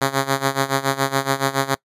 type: tone with tremolo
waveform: 5% pulse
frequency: 136.3 Hz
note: C#3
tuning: 29 cents flat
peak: -4 dBFS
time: 0.01-1.75 s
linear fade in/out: 10 ms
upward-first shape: sine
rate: 7.1 Hz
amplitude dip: 85%
effects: noise-tail reverb RT60 0.1 s tail -23 dB re dry + resampled to 32000 Hz